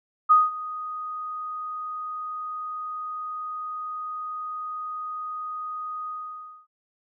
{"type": "tone with ADSR envelope", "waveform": "sine", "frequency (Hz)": 1244.5, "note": "D#6", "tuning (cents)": 0, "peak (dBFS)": -11, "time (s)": [0.29, 6.67], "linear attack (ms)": 22, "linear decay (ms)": 190, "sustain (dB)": -19, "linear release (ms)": 590, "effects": []}